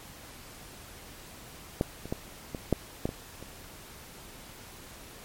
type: clicks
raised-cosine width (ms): 2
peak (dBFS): -11 / -26 / -16 / -20 / -9 / -14 / -21 / -29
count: 8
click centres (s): 1.811 / 2.056 / 2.125 / 2.548 / 2.727 / 3.055 / 3.091 / 3.426
effects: pink hiss -48 dBFS RMS until 5.24 s + MP3 64 kbps